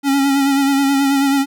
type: tone with vibrato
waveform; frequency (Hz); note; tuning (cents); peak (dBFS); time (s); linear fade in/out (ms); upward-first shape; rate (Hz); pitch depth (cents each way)
square; 276.2; C#4; -6; -13; 0.03-1.46; 50; sine; 9.3; 34
effects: none